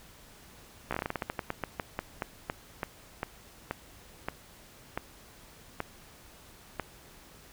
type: slowing click train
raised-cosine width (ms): 0.5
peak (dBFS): -16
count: 25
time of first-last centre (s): 0.91-6.797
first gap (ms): 15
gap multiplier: 1.2
effects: pink hiss -54 dBFS RMS until 7.52 s